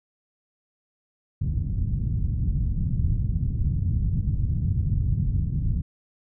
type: low-pass noise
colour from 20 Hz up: white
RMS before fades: -24 dBFS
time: 1.41-5.82 s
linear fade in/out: 10 ms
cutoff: 140 Hz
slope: 24 dB/octave
effects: none